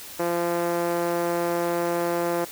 5% pulse tone with band-pass filter, 172 Hz, F3, 26 cents flat, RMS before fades -25 dBFS, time 0.19-2.45 s, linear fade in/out 10 ms, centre 420 Hz, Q 1.4, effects white hiss -40 dBFS RMS until 2.51 s

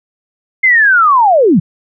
sine linear sweep, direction down, 2121 to 139.1 Hz, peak -5 dBFS, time 0.63-1.6 s, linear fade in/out 10 ms, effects none

